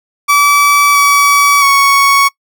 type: tone with pitch steps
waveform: 30% pulse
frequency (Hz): 1151 / 1141 / 1113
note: D6 / C#6 / C#6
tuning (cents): -35 / +50 / +7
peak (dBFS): -3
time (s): 0.28-2.29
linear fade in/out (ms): 20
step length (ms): 670
effects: noise-tail reverb RT60 0.1 s tail -24 dB re dry